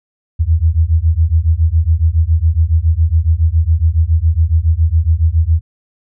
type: beating tone pair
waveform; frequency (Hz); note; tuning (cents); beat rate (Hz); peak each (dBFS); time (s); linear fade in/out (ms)
sine; 77.78 / 84.98; D#2 / F2; 0 / -47; 7.2; -12; 0.39-5.61; 20
effects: none